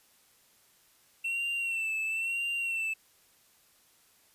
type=tone with vibrato; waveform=triangle; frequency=2700 Hz; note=E7; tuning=41 cents sharp; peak=-28 dBFS; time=1.24-2.94 s; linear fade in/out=10 ms; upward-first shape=sine; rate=1 Hz; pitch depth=51 cents each way; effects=white hiss -64 dBFS RMS until 4.34 s + resampled to 32000 Hz